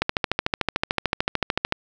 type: click train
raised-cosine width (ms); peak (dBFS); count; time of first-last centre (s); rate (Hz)
0.3; -4; 24; 0.02-1.724; 13.5
effects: none